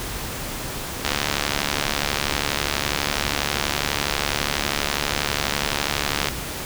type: click train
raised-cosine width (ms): 0.2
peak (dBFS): -3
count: 379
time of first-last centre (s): 1.05-6.285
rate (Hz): 72.2
effects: pink hiss -30 dBFS RMS until 6.65 s